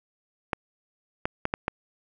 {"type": "clicks", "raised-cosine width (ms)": 0.5, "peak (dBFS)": -10, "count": 5, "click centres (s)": [0.532, 1.255, 1.454, 1.539, 1.681], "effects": []}